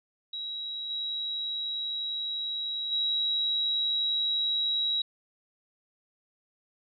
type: tone with level steps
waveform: sine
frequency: 3863 Hz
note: B7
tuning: 39 cents flat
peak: -33 / -30 / -25 dBFS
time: 0.33-5.02 s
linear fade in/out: 5 ms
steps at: 0.89 / 2.91 s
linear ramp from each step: 20 ms
effects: none